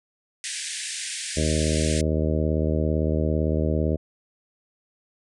white band-pass noise, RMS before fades -32 dBFS, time 0.44-2.01 s, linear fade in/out 0 ms, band 1600 to 9700 Hz, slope 96 dB/octave
harmonic tone, 77.78 Hz, D#2, in tune, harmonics 1 / 2 / 3 / 4 / 5 / 6 / 7 / 8, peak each -24 / -27 / -29 / -30 / -31 / -32 / -32 / -33 dBFS, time 1.36-3.97 s, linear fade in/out 20 ms
effects none

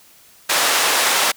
pink band-pass noise, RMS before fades -17 dBFS, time 0.49-1.32 s, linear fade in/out 10 ms, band 730 to 12000 Hz, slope 12 dB/octave, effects white hiss -49 dBFS RMS until 1.36 s

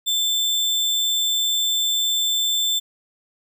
sine tone with sample-and-hold, 3539 Hz, A7, 9 cents sharp, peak -18 dBFS, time 0.06-2.8 s, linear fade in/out 20 ms, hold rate 11025 Hz, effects none

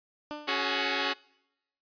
15% pulse tone with exponential decay, 298.1 Hz, D4, 26 cents sharp, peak -27 dBFS, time 0.31-0.77 s, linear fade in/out 0 ms, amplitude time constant 98 ms
5% pulse chord, C# suspended fourth, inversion none, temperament equal with one note detuned, 277.2 / 370 / 423.3 Hz, C#4 / F#4 / G#4, 0 / 0 / +33 cents, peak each -20 dBFS, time 0.47-1.14 s, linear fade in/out 20 ms
effects noise-tail reverb RT60 0.9 s tail -25 dB re dry + resampled to 11025 Hz

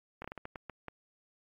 slowing click train, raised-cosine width 0.5 ms, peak -26 dBFS, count 9, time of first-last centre 0.22-0.883 s, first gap 24 ms, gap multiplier 1.34, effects AAC 48 kbps

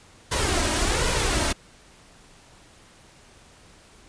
pink noise with flanger, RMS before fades -23 dBFS, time 0.31-1.53 s, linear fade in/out 10 ms, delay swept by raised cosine 2 to 3.2 ms, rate 1.3 Hz, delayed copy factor +0.5, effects pink hiss -52 dBFS RMS until 4.08 s + resampled to 22050 Hz

